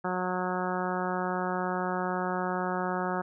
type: harmonic tone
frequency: 182.4 Hz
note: F#3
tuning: 24 cents flat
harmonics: 1 / 2 / 3 / 4 / 5 / 6 / 7 / 8 / 9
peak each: -34 / -35 / -37 / -35 / -36 / -40 / -37 / -40 / -42 dBFS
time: 0.04-3.22 s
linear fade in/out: 10 ms
effects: none